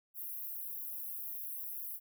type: high-pass noise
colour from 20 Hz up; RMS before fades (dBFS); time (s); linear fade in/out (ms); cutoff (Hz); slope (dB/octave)
white; -42; 0.14-2; 50; 11000; 96
effects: none